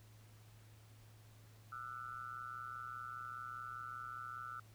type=tone with amplitude modulation; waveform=sine; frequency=1338 Hz; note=E6; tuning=25 cents sharp; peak=-40 dBFS; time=1.72-4.6 s; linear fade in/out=5 ms; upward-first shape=sine; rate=125 Hz; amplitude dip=100%; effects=added 108 Hz sine -59 dBFS peak until 4.74 s + pink hiss -67 dBFS RMS until 4.74 s